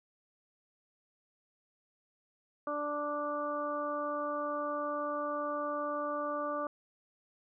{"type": "harmonic tone", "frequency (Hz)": 293.7, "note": "D4", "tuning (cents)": 0, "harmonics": [1, 2, 3, 4, 5], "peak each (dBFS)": [-41, -36, -46, -36, -47], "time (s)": [2.67, 6.67], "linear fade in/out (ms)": 2, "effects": []}